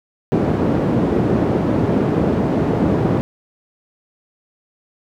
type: band-pass noise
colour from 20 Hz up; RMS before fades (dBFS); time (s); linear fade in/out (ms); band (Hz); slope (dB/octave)
white; -17; 0.32-3.21; 0; 110 to 330; 12
effects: none